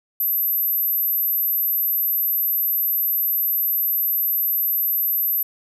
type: tone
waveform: sine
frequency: 12160 Hz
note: F#9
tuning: 46 cents sharp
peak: -18 dBFS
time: 0.2-5.43 s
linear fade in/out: 5 ms
effects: none